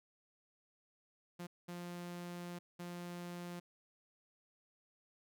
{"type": "tone bursts at uneven times", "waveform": "sawtooth", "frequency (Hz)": 175.2, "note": "F3", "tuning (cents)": 6, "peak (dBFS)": -40, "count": 3, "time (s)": [[1.39, 1.47], [1.68, 2.59], [2.79, 3.6]], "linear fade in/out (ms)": 10, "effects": []}